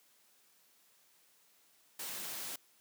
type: noise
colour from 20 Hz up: white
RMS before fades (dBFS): -42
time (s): 1.99-2.56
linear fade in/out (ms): 5
effects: white hiss -68 dBFS RMS until 2.8 s + high-pass 150 Hz 12 dB/octave